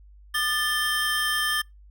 square tone cluster, 1212 / 1756 / 3147 Hz, D#6 / A6 / G7, -46 / -4 / +6 cents, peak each -32 / -26 / -28 dBFS, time 0.34-1.62 s, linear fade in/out 10 ms, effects noise-tail reverb RT60 0.2 s tail -26 dB re dry + added 50 Hz sine -47 dBFS peak until 1.9 s

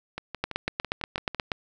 two click trains, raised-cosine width 0.3 ms, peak -17 / -10 dBFS, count 8 / 10, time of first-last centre 0.18-1.347 / 0.44-1.518 s, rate 6 / 8.35 Hz, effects none

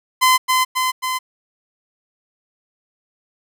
sawtooth tone with echo, 1026 Hz, C6, 34 cents flat, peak -7 dBFS, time 0.21-0.38 s, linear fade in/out 20 ms, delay 270 ms, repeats 3, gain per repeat -3 dB, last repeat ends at 1.19 s, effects none

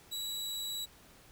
sawtooth tone, 3907 Hz, B7, 19 cents flat, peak -33 dBFS, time 0.11-0.86 s, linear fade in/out 20 ms, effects pink hiss -59 dBFS RMS until 1.31 s

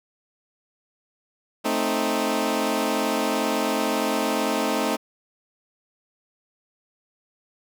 15% pulse chord, A diminished, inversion none, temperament equal with one note detuned, 220 / 262.8 / 311.1 Hz, A3 / C4 / Eb4, 0 / +8 / 0 cents, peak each -20 dBFS, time 1.64-4.97 s, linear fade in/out 20 ms, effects none

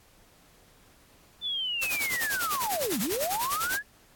sine linear two-way sweep, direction down then up, 3554 to 174.61 to 1735 Hz, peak -28 dBFS, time 1.41-3.83 s, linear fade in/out 50 ms, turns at 3 s
white noise with tremolo, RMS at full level -30 dBFS, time 1.81-3.79 s, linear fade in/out 20 ms, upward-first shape sine, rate 10 Hz, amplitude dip 80%
effects pink hiss -59 dBFS RMS until 4.15 s + AAC 64 kbps

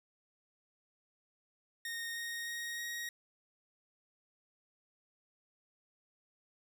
sawtooth tone with pitch steps, 1852 / 1862.7 / 1873.5 / 1884.4 Hz, A#6 / A#6 / A#6 / A#6, -12 / -2 / +8 / +18 cents, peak -35 dBFS, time 1.85-3.09 s, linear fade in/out 2 ms, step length 310 ms, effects none

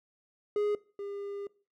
triangle tone pair in turn, 415.3 / 402.5 Hz, G#4 / G4, 0 / +46 cents, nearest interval minor second, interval 54 cents, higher first, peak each -24 / -34 dBFS, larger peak first, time 0.56-0.75 / 0.99-1.47 s, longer second, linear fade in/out 2 ms, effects noise-tail reverb RT60 0.4 s tail -21 dB re dry

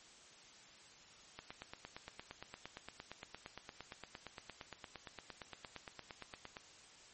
click train, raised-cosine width 0.3 ms, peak -30 dBFS, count 46, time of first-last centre 1.39-6.568 s, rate 8.69 Hz, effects white hiss -60 dBFS RMS until 7.13 s + MP3 32 kbps

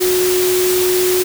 sine tone in noise, 365.3 Hz, F#4, 22 cents flat, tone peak -13 dBFS, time 0-1.24 s, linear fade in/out 20 ms, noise white, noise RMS -20 dBFS, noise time 0-1.24 s, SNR +4 dB, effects none

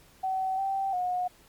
sine tone with pitch steps, 759 / 778 / 724 Hz, F#5 / G5 / F#5, +44 / -13 / -38 cents, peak -26 dBFS, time 0.23-1.28 s, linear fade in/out 10 ms, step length 350 ms, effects pink hiss -58 dBFS RMS until 1.48 s + MP3 96 kbps

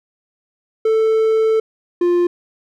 triangle tone pair in turn, 441.9 / 350.7 Hz, A4 / F4, +7 / +7 cents, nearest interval major third, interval 400 cents, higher first, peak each -10 dBFS, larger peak neither, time 0.85-1.6 / 2.01-2.27 s, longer first, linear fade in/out 5 ms, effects none

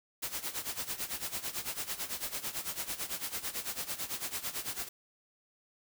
white noise with tremolo, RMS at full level -35 dBFS, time 0.22-4.89 s, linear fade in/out 10 ms, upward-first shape sine, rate 9 Hz, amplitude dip 80%, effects none

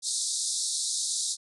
white band-pass noise, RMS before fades -30 dBFS, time 0.02-1.37 s, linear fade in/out 50 ms, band 3700 to 9800 Hz, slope 96 dB/octave, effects none

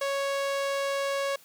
sawtooth tone with low-pass filter, 554.4 Hz, C#5, in tune, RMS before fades -29 dBFS, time 0.01-1.36 s, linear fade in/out 5 ms, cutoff 9700 Hz, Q 0.54, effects white hiss -56 dBFS RMS until 1.44 s + high-pass 80 Hz 12 dB/octave

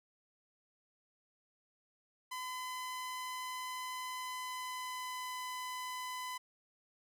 sawtooth tone with pitch glide, 1014 to 1007.6 Hz, B5 to B5, +45 to +34 cents, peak -36 dBFS, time 2.31-6.38 s, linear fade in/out 10 ms, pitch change -11 cents, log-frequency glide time 4.1-5.36 s, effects none

